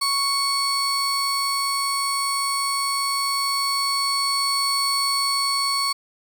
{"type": "tone pair together", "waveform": "35% pulse", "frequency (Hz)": [1108.7, 4435], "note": ["C#6", "C#8"], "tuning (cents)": [0, 0], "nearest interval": "2 octaves", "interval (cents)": 2400, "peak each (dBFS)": -22, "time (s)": [0.01, 5.93], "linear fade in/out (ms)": 10, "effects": []}